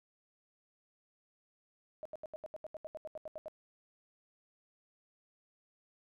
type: tone bursts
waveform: sine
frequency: 622 Hz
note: D#5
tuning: 1 cent flat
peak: -40 dBFS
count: 15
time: 2.03-3.482 s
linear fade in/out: 0 ms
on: 24 ms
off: 78 ms
effects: none